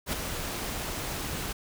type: noise with ADSR envelope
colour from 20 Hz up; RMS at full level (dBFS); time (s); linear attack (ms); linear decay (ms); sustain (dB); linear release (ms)
pink; -28; 0.06-1.53; 69; 6; -6; 9
effects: none